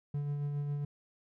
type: tone with tremolo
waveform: triangle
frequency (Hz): 144.6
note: D3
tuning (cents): -27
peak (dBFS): -29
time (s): 0.14-0.85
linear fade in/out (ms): 5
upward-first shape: sine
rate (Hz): 7.3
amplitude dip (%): 30
effects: none